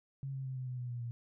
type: tone with pitch steps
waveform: sine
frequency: 136.5 / 133.77 / 131.09 / 128.47 / 125.9 / 123.38 / 120.91 / 118.49 Hz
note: C#3 / C3 / C3 / C3 / B2 / B2 / B2 / A#2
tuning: -26 / +39 / +4 / -31 / +34 / -1 / -36 / +29 cents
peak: -37 dBFS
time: 0.23-1.11 s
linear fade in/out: 0 ms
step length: 110 ms
effects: none